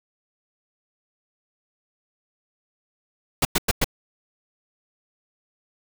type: noise bursts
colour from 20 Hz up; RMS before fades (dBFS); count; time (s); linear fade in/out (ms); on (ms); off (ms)
pink; -19; 4; 3.42-3.844; 5; 31; 100
effects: none